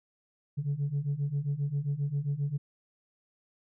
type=beating tone pair; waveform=sine; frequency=138.7 / 146.2 Hz; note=C#3 / D3; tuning=+1 / -7 cents; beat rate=7.5 Hz; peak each=-31 / -29 dBFS; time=0.57-2.58 s; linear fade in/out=20 ms; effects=tanh soft clip ceiling -24 dBFS